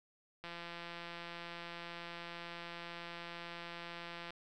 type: click train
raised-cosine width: 0.3 ms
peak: -30 dBFS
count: 662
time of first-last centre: 0.44-4.305 s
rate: 171 Hz
effects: none